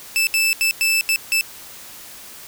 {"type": "tone bursts at uneven times", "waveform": "sawtooth", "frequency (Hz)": 2637, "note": "E7", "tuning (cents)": 0, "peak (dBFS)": -12, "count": 6, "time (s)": [[0.16, 0.27], [0.34, 0.53], [0.61, 0.71], [0.81, 1.01], [1.09, 1.16], [1.32, 1.41]], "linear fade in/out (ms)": 0, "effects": ["white hiss -39 dBFS RMS until 2.47 s"]}